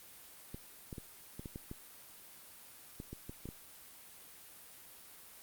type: clicks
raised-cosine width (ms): 3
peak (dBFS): -30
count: 12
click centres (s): 0.545 / 0.928 / 0.982 / 1.395 / 1.458 / 1.559 / 1.714 / 3.001 / 3.13 / 3.295 / 3.456 / 3.489
effects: white hiss -55 dBFS RMS until 5.42 s + Opus 32 kbps